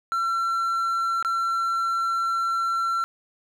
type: tone with dropouts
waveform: triangle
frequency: 1354 Hz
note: E6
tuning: 46 cents sharp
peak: -20 dBFS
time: 0.12-3.04 s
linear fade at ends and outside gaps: 0 ms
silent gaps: 1.226-1.248 s
effects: none